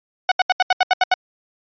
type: tone bursts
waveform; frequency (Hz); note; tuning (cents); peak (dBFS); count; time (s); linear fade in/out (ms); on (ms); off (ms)
sawtooth; 740; F#5; 0; -8; 9; 0.29-1.14; 2; 26; 77
effects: resampled to 11025 Hz